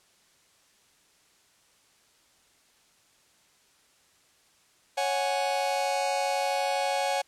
45% pulse chord, C# suspended fourth, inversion none, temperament just, 554.4 / 739.2 / 831.5 Hz, C#5 / F#5 / G#5, 0 / -2 / +2 cents, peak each -30 dBFS, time 4.97-7.22 s, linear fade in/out 10 ms, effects white hiss -63 dBFS RMS until 7.27 s + low-pass 9000 Hz 12 dB/octave

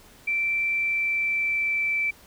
sine tone with pitch glide, 2341 to 2326 Hz, D7 to D7, -6 to -17 cents, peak -22 dBFS, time 0.27-2.11 s, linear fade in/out 10 ms, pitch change -11 cents, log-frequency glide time 0.71-1.99 s, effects pink hiss -52 dBFS RMS until 2.26 s

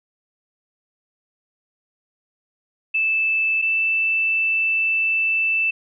sine tone pair in turn, 2633 / 2648 Hz, E7 / E7, -3 / +7 cents, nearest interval unison, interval 10 cents, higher second, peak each -17 dBFS, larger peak neither, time 2.94-3.62 / 3.62-5.71 s, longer second, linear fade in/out 10 ms, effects none

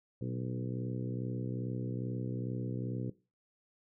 harmonic tone with a mistuned harmonic, 62.4 Hz, B1, 19 cents sharp, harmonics 2 / 3 / 4 / 5 / 6 / 7 / 8, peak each -37 / -41 / -43 / -45 / -47 / -48 / -49 dBFS, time 0.21-3.1 s, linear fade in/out 5 ms, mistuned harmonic 2, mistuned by -55 cents, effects noise-tail reverb RT60 0.3 s tail -19 dB re dry

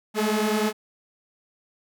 sawtooth tone cluster, 209.2 / 219 / 427.8 Hz, G#3 / A3 / A4, +13 / -8 / -49 cents, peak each -22 dBFS, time 0.14-0.73 s, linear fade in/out 50 ms, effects none

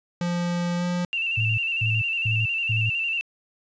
square tone with pitch glide, 174.4 to 176.73 Hz, F3 to F3, -2 to +21 cents, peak -24 dBFS, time 0.21-1.05 s, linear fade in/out 2 ms, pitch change +23 cents, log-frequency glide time 0.77-0.84 s
sine tone with vibrato, 2714 Hz, E7, 50 cents sharp, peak -23 dBFS, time 1.13-3.21 s, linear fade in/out 0 ms, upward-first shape square, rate 11 Hz, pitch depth 39 cents each way
sine tone bursts, 110 Hz, A2, in tune, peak -22 dBFS, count 4, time 1.37-2.9 s, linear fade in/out 10 ms, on 210 ms, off 230 ms
effects resampled to 16000 Hz + 9-bit

